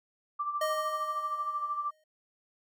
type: tone with tremolo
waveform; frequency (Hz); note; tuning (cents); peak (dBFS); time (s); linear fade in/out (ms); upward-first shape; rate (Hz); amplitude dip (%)
sine; 1174.7; D6; 0; -28; 0.39-1.91; 10; sine; 13; 60
type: tone with exponential decay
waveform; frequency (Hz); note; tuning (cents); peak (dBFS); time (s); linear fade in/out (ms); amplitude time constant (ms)
square; 621; D#5; -3; -29; 0.61-2.04; 5; 310
effects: none